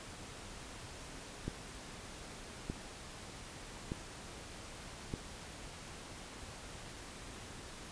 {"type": "click train", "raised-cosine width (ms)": 3, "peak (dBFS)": -24, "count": 4, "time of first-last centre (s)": [1.48, 5.139], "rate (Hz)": 0.82, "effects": ["pink hiss -49 dBFS RMS until 7.91 s", "resampled to 22050 Hz"]}